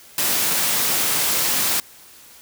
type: high-pass noise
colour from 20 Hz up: white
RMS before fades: -20 dBFS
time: 0.18-1.8 s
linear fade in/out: 2 ms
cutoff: 110 Hz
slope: 24 dB/octave
effects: white hiss -46 dBFS RMS until 2.41 s